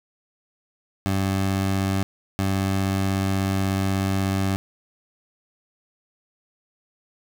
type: tone bursts at uneven times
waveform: 20% pulse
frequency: 96.4 Hz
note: G2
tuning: 28 cents flat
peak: -16 dBFS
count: 2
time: 1.06-2.03 / 2.39-4.56 s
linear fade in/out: 0 ms
effects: none